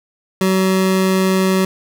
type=tone; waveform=25% pulse; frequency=188.8 Hz; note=F#3; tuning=35 cents sharp; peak=-9 dBFS; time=0.41-1.65 s; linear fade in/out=2 ms; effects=none